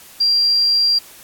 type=tone; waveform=sine; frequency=4751 Hz; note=D8; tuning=19 cents sharp; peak=-12 dBFS; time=0.2-0.99 s; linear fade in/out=10 ms; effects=white hiss -42 dBFS RMS until 1.23 s + AAC 64 kbps